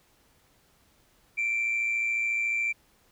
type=tone with amplitude modulation; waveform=sine; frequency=2349 Hz; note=D7; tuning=in tune; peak=-21 dBFS; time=1.37-2.73 s; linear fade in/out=20 ms; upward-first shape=sine; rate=114 Hz; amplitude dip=50%; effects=tanh soft clip ceiling -22 dBFS + pink hiss -64 dBFS RMS until 3.11 s